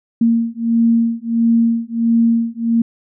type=beating tone pair; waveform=sine; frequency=230 / 231.5 Hz; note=A#3 / A#3; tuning=-23 / -12 cents; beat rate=1.5 Hz; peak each=-15 dBFS; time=0.21-2.82 s; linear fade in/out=5 ms; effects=none